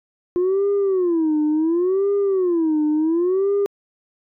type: tone with vibrato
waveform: sine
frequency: 349.2 Hz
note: F4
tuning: in tune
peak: -14 dBFS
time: 0.36-3.66 s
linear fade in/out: 0 ms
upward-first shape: sine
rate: 0.7 Hz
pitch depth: 250 cents each way
effects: tanh soft clip ceiling -14 dBFS